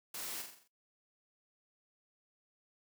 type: noise with echo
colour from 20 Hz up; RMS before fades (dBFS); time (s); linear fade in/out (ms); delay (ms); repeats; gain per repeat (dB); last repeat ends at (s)
white; -43; 0.14-0.42; 5; 43; 6; -5; 0.678
effects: noise-tail reverb RT60 0.2 s tail -22 dB re dry + high-pass 150 Hz 12 dB/octave